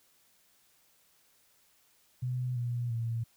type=tone with pitch steps; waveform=sine; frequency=125.6 / 120.6 / 115.4 Hz; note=B2 / B2 / A#2; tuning=+30 / -41 / -17 cents; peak=-30 dBFS; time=2.22-3.24 s; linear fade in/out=10 ms; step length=340 ms; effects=white hiss -67 dBFS RMS until 3.36 s